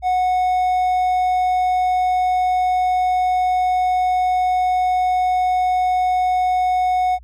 triangle tone, 734 Hz, F#5, 14 cents flat, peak -13 dBFS, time 0.02-7.19 s, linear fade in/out 50 ms, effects added 60 Hz sine -40 dBFS peak until 7.23 s

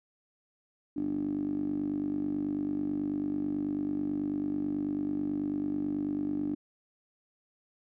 10% pulse tone with band-pass filter, 49.15 Hz, G1, 5 cents sharp, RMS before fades -32 dBFS, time 0.96-6.55 s, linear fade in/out 10 ms, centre 290 Hz, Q 9.3, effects none

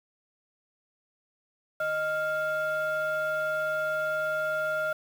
sine tone pair together, 622.2 / 1396.9 Hz, D#5 / F6, 0 / 0 cents, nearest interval octave + major second, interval 1400 cents, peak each -27 dBFS, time 1.8-4.93 s, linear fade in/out 5 ms, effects tanh soft clip ceiling -23 dBFS + 8-bit

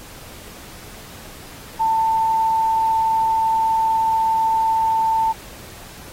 sine tone, 892 Hz, A5, 23 cents sharp, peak -15 dBFS, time 1.79-5.33 s, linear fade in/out 20 ms, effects pink hiss -40 dBFS RMS until 6.12 s + AAC 48 kbps

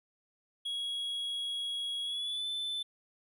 triangle tone with pitch glide, 3322 to 3520 Hz, G#7 to A7, 0 to 0 cents, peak -32 dBFS, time 0.65-2.83 s, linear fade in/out 10 ms, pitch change +100 cents, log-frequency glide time 2.03-2.47 s, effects none

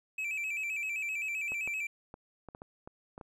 triangle tone with vibrato, 2455 Hz, D#7, 24 cents flat, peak -31 dBFS, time 0.18-1.87 s, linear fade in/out 5 ms, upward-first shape square, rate 7.7 Hz, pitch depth 77 cents each way
clicks, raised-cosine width 1 ms, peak -31 dBFS, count 9, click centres 1.52 / 1.676 / 2.141 / 2.487 / 2.549 / 2.619 / 2.875 / 3.179 / 3.212 s
effects none

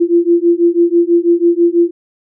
sine beating tone pair, 340 / 346.1 Hz, F4 / F4, -46 / -16 cents, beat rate 6.1 Hz, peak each -11 dBFS, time 0-1.91 s, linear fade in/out 20 ms, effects none

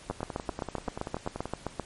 two click trains, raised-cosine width 1 ms, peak -20 / -16 dBFS, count 15 / 14, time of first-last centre 0.11-1.456 / 0.1-1.797 s, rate 10.4 / 7.66 Hz, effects pink hiss -50 dBFS RMS until 1.85 s + MP3 48 kbps

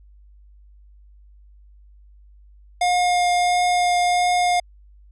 square tone with vibrato, 713 Hz, F5, 36 cents sharp, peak -17 dBFS, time 2.81-4.6 s, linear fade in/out 5 ms, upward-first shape triangle, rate 1.5 Hz, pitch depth 9 cents each way, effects added 50 Hz sine -46 dBFS peak until 5.11 s + resampled to 24000 Hz

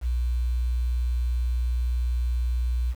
sine tone, 60.5 Hz, B1, 35 cents flat, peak -21 dBFS, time 0.01-2.95 s, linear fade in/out 50 ms, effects tanh soft clip ceiling -18 dBFS + 8-bit

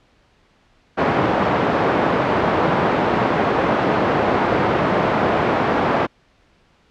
white band-pass noise, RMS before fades -18 dBFS, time 0.97-6.07 s, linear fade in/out 20 ms, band 120 to 900 Hz, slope 12 dB/octave, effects pink hiss -57 dBFS RMS until 6.9 s + low-pass 4000 Hz 12 dB/octave

